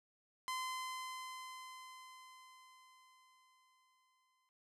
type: tone with exponential decay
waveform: sawtooth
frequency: 1030 Hz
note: C6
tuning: 28 cents flat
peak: -34 dBFS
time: 0.48-4.49 s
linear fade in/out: 0 ms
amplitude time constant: 870 ms
effects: low-pass 12000 Hz 12 dB/octave